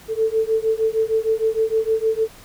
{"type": "beating tone pair", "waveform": "sine", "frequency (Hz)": [440, 446.5], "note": ["A4", "A4"], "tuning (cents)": [0, 25], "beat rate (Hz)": 6.5, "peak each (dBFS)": -20, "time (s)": [0.08, 2.28], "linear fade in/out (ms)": 50, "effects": ["pink hiss -45 dBFS RMS until 2.44 s"]}